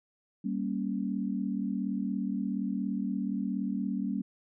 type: chord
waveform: sine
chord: G diminished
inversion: none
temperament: equal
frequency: 196 / 233.1 / 277.2 Hz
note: G3 / Bb3 / Db4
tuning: 0 / 0 / 0 cents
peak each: -32 / -34 / -35 dBFS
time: 0.44-4.22 s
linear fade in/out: 10 ms
effects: none